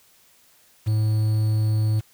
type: tone with quantisation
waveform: triangle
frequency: 108.2 Hz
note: A2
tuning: 29 cents flat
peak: -16 dBFS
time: 0.86-2.01 s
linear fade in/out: 20 ms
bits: 7
effects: white hiss -57 dBFS RMS until 2.13 s